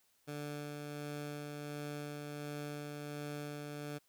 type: tone with tremolo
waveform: 15% pulse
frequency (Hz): 146.83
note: D3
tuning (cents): 0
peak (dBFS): -34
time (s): 0.27-3.99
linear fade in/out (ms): 20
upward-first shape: sine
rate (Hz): 1.4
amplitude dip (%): 25
effects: white hiss -73 dBFS RMS until 4.08 s